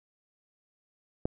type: click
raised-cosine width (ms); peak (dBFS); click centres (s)
2; -15; 1.255
effects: none